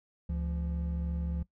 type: tone pair together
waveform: triangle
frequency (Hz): 71.53 / 171.5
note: D2 / F3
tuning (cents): -45 / -31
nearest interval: octave + minor third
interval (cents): 1514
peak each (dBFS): -30 / -34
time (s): 0.29-1.43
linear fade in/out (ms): 5
effects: noise-tail reverb RT60 0.1 s tail -18 dB re dry